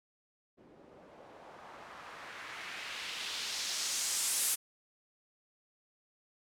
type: noise with low-pass filter sweep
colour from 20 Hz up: blue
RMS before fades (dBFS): -39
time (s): 0.57-4.56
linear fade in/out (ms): 20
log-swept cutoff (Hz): 340 to 11000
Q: 1.3
effects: none